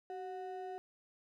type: ring-modulated tone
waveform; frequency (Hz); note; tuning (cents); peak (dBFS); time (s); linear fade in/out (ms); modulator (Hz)
triangle; 555; C#5; +2; -36; 0.1-0.78; 0; 176
effects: none